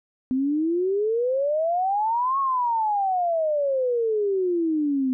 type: exponential two-way sweep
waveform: sine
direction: up then down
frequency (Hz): 253.2 to 1108.7 to 253.2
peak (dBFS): -20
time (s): 0.31-5.13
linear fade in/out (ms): 0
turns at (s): 2.39
effects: none